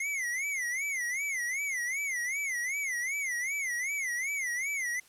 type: tone with vibrato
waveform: square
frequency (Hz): 2093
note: C7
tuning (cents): 0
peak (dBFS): -31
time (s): 0-5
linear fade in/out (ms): 5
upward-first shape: sine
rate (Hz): 2.6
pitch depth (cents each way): 170
effects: white hiss -60 dBFS RMS until 5.08 s + low-pass 12000 Hz 12 dB/octave